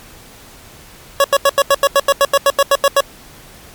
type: tone bursts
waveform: 25% pulse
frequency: 558 Hz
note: C#5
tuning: 11 cents sharp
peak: -4 dBFS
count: 15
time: 1.2-3.006 s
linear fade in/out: 2 ms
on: 42 ms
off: 84 ms
effects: pink hiss -40 dBFS RMS until 3.74 s + MP3 96 kbps